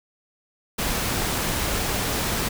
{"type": "noise", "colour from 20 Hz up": "pink", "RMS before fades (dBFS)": -25, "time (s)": [0.78, 2.49], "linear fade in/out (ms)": 10, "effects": []}